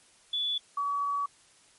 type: tone pair in turn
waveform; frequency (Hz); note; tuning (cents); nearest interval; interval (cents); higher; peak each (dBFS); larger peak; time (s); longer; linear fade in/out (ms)
sine; 3444 / 1136.8; A7 / C#6; -38 / +43; octave + perfect fifth; 1919; first; -27; neither; 0.33-0.58 / 0.77-1.26; second; 5
effects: white hiss -60 dBFS RMS until 1.78 s + MP3 48 kbps